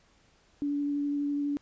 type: tone with vibrato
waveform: sine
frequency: 287.5 Hz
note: D4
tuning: 37 cents flat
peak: -27 dBFS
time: 0.62-1.57 s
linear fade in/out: 0 ms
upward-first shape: sine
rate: 12 Hz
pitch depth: 9 cents each way
effects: pink hiss -64 dBFS RMS until 1.61 s + resampled to 16000 Hz